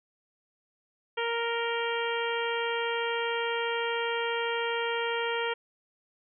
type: harmonic tone with a mistuned harmonic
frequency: 466.2 Hz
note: A#4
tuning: in tune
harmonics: 1 / 2 / 3 / 4 / 5 / 6 / 7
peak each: -31 / -34 / -36 / -37 / -38 / -39 / -39 dBFS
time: 1.17-5.54 s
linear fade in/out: 10 ms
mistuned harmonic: 7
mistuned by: -39 cents
effects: none